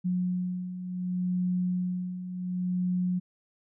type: beating tone pair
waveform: sine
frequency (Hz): 180.4 / 181.08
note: F#3 / F#3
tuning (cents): -44 / -37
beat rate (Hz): 0.68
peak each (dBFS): -34 / -28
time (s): 0.04-3.2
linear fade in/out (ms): 20
effects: none